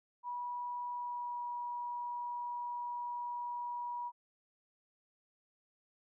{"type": "tone with pitch glide", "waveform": "sine", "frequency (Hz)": [973, 965.2], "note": ["B5", "B5"], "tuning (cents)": [-26, -40], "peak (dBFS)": -37, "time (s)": [0.23, 4.12], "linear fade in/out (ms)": 50, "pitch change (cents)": -14, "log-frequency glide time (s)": [0.9, 1.42], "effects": []}